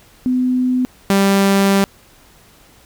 sine / sawtooth tone pair in turn, 252.9 / 196.76 Hz, B3 / G3, +41 / +7 cents, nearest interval major third, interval 434 cents, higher first, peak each -13 / -7 dBFS, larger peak second, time 0.26-0.85 / 1.1-1.84 s, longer second, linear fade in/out 0 ms, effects pink hiss -48 dBFS RMS until 2.85 s

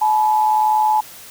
sine tone pair together, 858.8 / 980 Hz, A5 / B5, -42 / -14 cents, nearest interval major second, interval 228 cents, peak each -13 / -22 dBFS, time 0.01-1.01 s, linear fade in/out 10 ms, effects white hiss -39 dBFS RMS until 1.3 s

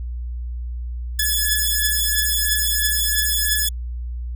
5% pulse beating tone pair, 1710 / 1713 Hz, A6 / A6, -50 / -47 cents, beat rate 3 Hz, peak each -10 dBFS, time 1.19-3.69 s, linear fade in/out 5 ms, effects added 60 Hz sine -25 dBFS peak until 4.35 s

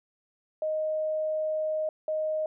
sine tone pair in turn, 622.3 / 622.3 Hz, D#5 / D#5, 0 / 0 cents, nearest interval unison, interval 0 cents, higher neither, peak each -26 / -26 dBFS, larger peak neither, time 0.62-1.89 / 2.08-2.46 s, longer first, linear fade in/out 2 ms, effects none

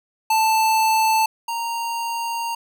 square tone pair in turn, 882 / 928 Hz, A5 / A#5, +4 / -8 cents, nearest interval minor second, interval 88 cents, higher second, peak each -16 / -24 dBFS, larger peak first, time 0.3-1.26 / 1.48-2.55 s, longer second, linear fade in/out 5 ms, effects none

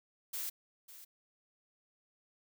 blue noise with echo, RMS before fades -39 dBFS, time 0.33-0.5 s, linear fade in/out 10 ms, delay 550 ms, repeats 1, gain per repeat -14 dB, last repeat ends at 1.05 s, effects none

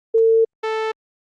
sine / sawtooth tone pair in turn, 450.5 / 440 Hz, A4 / A4, +41 / 0 cents, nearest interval unison, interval 41 cents, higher first, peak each -11 / -16 dBFS, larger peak first, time 0.14-0.45 / 0.63-0.92 s, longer first, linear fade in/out 10 ms, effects low-pass 3000 Hz 12 dB/octave + Opus 32 kbps

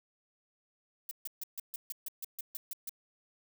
violet noise bursts, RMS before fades -39 dBFS, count 12, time 1.09-2.894 s, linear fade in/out 2 ms, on 22 ms, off 140 ms, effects none

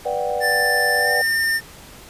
sine chord, G major seventh, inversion first, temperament just, 490 / 588 / 735 / 784 Hz, B4 / D5 / F#5 / G5, -14 / +2 / -12 / 0 cents, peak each -25 / -25 / -26 / -27 dBFS, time 0.05-1.22 s, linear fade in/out 10 ms
square tone with pitch glide, 1770 to 1806.1 Hz, A6 to A6, +10 to +45 cents, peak -18 dBFS, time 0.4-1.61 s, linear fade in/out 50 ms, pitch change +35 cents, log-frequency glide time 0.95-1.12 s
effects pink hiss -42 dBFS RMS until 2.09 s + resampled to 32000 Hz

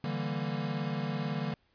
square chord, E half-diminished seventh, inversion third, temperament equal, 146.83 / 164.81 / 196 / 233.1 Hz, D3 / E3 / G3 / Bb3, 0 / 0 / 0 / 0 cents, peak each -36 / -38 / -39 / -39 dBFS, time 0.04-1.54 s, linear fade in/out 2 ms, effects pink hiss -71 dBFS RMS until 1.74 s + resampled to 11025 Hz

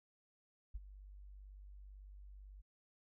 sine tone with ADSR envelope, 49 Hz, G1, in tune, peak -38 dBFS, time 0.74-2.62 s, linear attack 15 ms, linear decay 27 ms, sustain -14 dB, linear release 19 ms, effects none

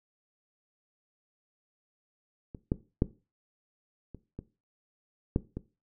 clicks, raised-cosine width 3 ms, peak -28 / -13 / -10 / -30 / -25 / -12 / -22 dBFS, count 7, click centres 2.548 / 2.719 / 3.021 / 4.147 / 4.39 / 5.361 / 5.57 s, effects noise-tail reverb RT60 0.3 s tail -17 dB re dry

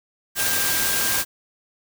sine tone in noise, 1596 Hz, G6, 31 cents sharp, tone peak -29 dBFS, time 0.35-1.25 s, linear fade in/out 50 ms, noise white, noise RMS -22 dBFS, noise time 0.35-1.25 s, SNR -10 dB, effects none

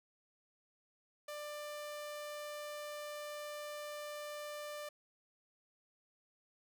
sawtooth tone, 593 Hz, D5, 17 cents sharp, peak -39 dBFS, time 1.28-4.89 s, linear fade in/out 5 ms, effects none

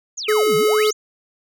sine exponential two-way sweep, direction down then up, 7270 to 141.6 to 7270 Hz, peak -25 dBFS, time 0.17-0.93 s, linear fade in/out 10 ms, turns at 0.56 s
square tone, 427.1 Hz, G#4, 48 cents sharp, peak -15 dBFS, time 0.28-0.91 s, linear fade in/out 10 ms
effects none

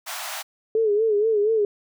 pink high-pass noise, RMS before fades -32 dBFS, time 0.06-0.43 s, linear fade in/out 20 ms, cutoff 620 Hz, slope 96 dB/octave
sine tone with vibrato, 429 Hz, A4, 44 cents flat, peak -17 dBFS, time 0.75-1.65 s, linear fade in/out 2 ms, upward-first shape sine, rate 4.2 Hz, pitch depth 92 cents each way
effects none

